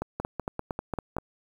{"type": "two click trains", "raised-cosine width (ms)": 1, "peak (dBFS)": [-16, -16], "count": [6, 6], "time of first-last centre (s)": [[0.2, 1.184], [0.02, 1.167]], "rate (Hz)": [5.08, 4.36], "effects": ["8-bit"]}